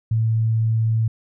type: tone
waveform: sine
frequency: 112 Hz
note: A2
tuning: 31 cents sharp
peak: -16 dBFS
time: 0.11-1.08 s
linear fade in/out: 5 ms
effects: none